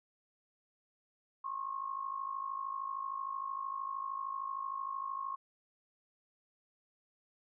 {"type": "tone with amplitude modulation", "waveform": "sine", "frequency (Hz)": 1084, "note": "C#6", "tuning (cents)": -39, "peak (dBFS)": -33, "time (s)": [1.44, 5.36], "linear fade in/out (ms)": 10, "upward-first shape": "sine", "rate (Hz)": 53.1, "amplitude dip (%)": 75, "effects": []}